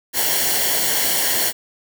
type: noise with comb filter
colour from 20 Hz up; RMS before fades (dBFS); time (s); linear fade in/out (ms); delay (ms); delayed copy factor
white; -19; 0.13-1.53; 50; 0.8; -0.65
effects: none